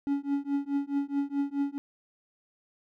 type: tone with tremolo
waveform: triangle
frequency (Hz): 281.4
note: C#4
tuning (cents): +26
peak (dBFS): -21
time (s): 0.07-1.78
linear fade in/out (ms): 0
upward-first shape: triangle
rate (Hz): 4.7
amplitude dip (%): 100
effects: none